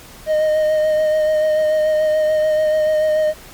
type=tone with vibrato; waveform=triangle; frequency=618 Hz; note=D#5; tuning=12 cents flat; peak=-11 dBFS; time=0.26-3.34 s; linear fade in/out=50 ms; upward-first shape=sine; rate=6.9 Hz; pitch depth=18 cents each way; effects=pink hiss -40 dBFS RMS until 3.53 s + MP3 96 kbps